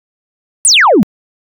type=exponential sweep; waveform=sine; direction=down; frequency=9956 to 175.5 Hz; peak=-3 dBFS; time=0.65-1.03 s; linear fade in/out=0 ms; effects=tanh soft clip ceiling 0 dBFS